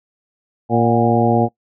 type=harmonic tone with a mistuned harmonic; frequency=116.3 Hz; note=A#2; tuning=4 cents flat; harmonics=1 / 2 / 3 / 4 / 5 / 6 / 7; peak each=-19 / -17 / -20 / -20 / -22 / -19 / -21 dBFS; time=0.69-1.49 s; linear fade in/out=50 ms; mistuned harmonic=6; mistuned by=+63 cents; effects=noise-tail reverb RT60 0.1 s tail -22 dB re dry